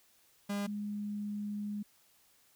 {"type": "tone pair in turn", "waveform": ["45% pulse", "sine"], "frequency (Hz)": [202.4, 206.8], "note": ["G#3", "G#3"], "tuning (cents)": [-44, -7], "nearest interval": "unison", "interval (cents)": 37, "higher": "second", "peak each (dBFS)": [-33, -35], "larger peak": "first", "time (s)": [[0.49, 0.67], [0.67, 1.83]], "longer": "second", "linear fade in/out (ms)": 10, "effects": ["white hiss -67 dBFS RMS until 2.55 s"]}